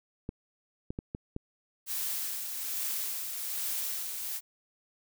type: clicks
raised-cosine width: 3 ms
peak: -22 dBFS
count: 5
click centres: 0.291 / 0.905 / 0.989 / 1.149 / 1.364 s
type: noise with tremolo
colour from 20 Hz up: blue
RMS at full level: -33 dBFS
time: 1.86-4.41 s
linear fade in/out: 50 ms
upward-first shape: sine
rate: 1.2 Hz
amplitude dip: 40%
effects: none